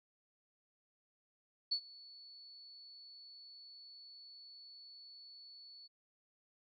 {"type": "tone with ADSR envelope", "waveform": "sine", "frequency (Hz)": 4435, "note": "C#8", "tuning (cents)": 0, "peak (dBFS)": -30, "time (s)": [1.71, 5.88], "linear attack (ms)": 12, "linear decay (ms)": 77, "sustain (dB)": -23, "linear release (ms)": 23, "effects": []}